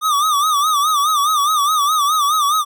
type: tone with vibrato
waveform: square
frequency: 1200 Hz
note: D6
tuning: 37 cents sharp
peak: -14 dBFS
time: 0.01-2.65 s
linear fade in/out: 50 ms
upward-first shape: sine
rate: 4.8 Hz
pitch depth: 110 cents each way
effects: none